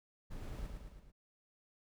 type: noise with echo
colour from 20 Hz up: brown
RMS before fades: -44 dBFS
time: 0.3-0.68 s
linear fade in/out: 20 ms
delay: 110 ms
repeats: 4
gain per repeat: -4 dB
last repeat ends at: 1.12 s
effects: none